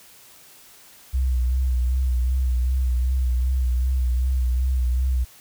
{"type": "tone with vibrato", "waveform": "sine", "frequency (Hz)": 63.1, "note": "B1", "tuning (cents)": 38, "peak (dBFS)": -18, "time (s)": [1.13, 5.25], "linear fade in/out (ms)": 20, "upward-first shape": "sine", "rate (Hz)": 2.6, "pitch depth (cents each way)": 51, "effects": ["white hiss -49 dBFS RMS until 5.4 s"]}